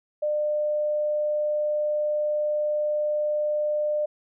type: tone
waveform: sine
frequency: 600 Hz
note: D5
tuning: 37 cents sharp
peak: -22 dBFS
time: 0.22-4.06 s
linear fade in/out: 10 ms
effects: none